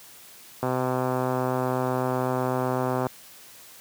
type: click train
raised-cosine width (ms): 1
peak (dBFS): -12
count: 313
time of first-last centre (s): 0.63-3.067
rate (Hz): 128
effects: white hiss -48 dBFS RMS until 3.8 s + high-pass 80 Hz 12 dB/octave